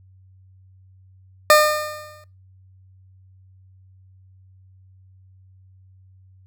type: tone with exponential decay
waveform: 20% pulse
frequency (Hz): 606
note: D#5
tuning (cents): -46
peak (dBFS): -3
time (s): 1.5-2.24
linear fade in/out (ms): 1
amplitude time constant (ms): 160
effects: noise-tail reverb RT60 0.3 s tail -21 dB re dry + added 94 Hz sine -48 dBFS peak until 6.46 s